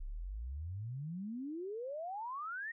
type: exponential sweep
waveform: sine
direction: up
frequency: 30.87 to 1900 Hz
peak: -39 dBFS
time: 0-2.72 s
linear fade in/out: 10 ms
effects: none